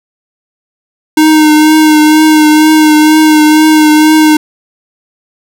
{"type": "tone with vibrato", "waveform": "square", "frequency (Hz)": 308.5, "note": "D#4", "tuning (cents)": -15, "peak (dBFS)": -3, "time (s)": [1.17, 4.37], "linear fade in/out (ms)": 5, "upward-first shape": "triangle", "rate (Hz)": 2.1, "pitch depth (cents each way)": 27, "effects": []}